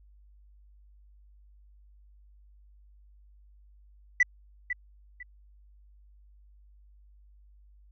sine tone with echo, 1975.5 Hz, B6, in tune, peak -15 dBFS, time 4.2-4.23 s, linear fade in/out 5 ms, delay 500 ms, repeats 2, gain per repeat -12 dB, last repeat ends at 5.23 s, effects tanh soft clip ceiling -15 dBFS + added 50 Hz sine -54 dBFS peak until 7.91 s

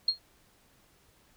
sine tone with exponential decay, 4254 Hz, C8, 28 cents sharp, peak -19 dBFS, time 0.08-0.19 s, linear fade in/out 5 ms, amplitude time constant 22 ms, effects pink hiss -64 dBFS RMS until 1.36 s

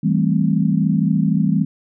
sine chord, A minor seventh, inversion second, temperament equal with one note detuned, 162.64 / 196 / 220 / 261.6 Hz, E3 / G3 / A3 / C4, -23 / 0 / 0 / 0 cents, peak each -18 / -18 / -21 / -23 dBFS, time 0.03-1.65 s, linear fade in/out 10 ms, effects none

